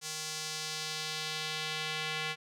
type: tone with band-pass filter sweep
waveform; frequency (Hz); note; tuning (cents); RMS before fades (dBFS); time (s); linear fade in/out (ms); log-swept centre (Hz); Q
square; 155.56; D#3; 0; -37; 0.01-2.36; 50; 6400 to 2700; 1.4
effects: none